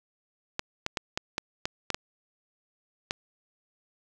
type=clicks; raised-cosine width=0.2 ms; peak=-11 dBFS; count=9; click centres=0.594 / 0.864 / 0.972 / 1.175 / 1.381 / 1.655 / 1.903 / 1.945 / 3.109 s; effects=none